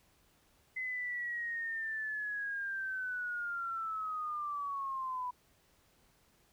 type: linear sweep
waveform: sine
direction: down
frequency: 2042 to 984 Hz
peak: -35 dBFS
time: 0.76-5.31 s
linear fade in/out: 10 ms
effects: pink hiss -69 dBFS RMS until 6.52 s